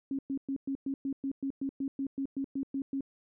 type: tone bursts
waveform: sine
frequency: 272.7 Hz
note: C#4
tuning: 28 cents flat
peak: -30 dBFS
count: 16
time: 0.11-3.008 s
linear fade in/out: 2 ms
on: 78 ms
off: 110 ms
effects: none